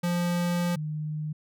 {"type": "tone pair in turn", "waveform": ["square", "sine"], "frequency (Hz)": [174.61, 152.85], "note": ["F3", "D#3"], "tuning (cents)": [0, -30], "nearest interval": "major second", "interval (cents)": 230, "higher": "first", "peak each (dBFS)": [-25, -29], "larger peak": "first", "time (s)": [[0.03, 0.76], [0.76, 1.33]], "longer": "first", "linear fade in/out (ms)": 10, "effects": []}